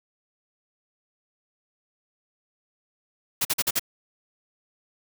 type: noise bursts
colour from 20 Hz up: white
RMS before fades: -23 dBFS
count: 5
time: 3.41-3.795 s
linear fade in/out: 10 ms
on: 41 ms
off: 45 ms
effects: none